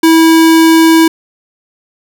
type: tone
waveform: square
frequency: 325.3 Hz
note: E4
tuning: 23 cents flat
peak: -4 dBFS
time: 0.03-1.08 s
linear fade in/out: 5 ms
effects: none